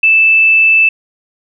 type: tone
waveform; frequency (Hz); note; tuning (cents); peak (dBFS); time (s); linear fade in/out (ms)
sine; 2637; E7; 0; -5; 0.03-0.89; 5
effects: none